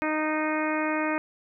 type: harmonic tone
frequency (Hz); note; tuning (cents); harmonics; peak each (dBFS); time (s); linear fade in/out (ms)
309; D#4; -12; 1 / 2 / 3 / 4 / 5 / 6 / 7 / 8; -28 / -31 / -33 / -34 / -35 / -36 / -36 / -37; 0.02-1.18; 0
effects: none